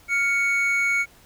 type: tone pair together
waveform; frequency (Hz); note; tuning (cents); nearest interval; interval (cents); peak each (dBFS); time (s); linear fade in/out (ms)
triangle; 1401 / 2225; F6 / C#7; +5 / +6; minor sixth; 801; -26 / -18; 0.08-1.06; 50
effects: pink hiss -53 dBFS RMS until 1.25 s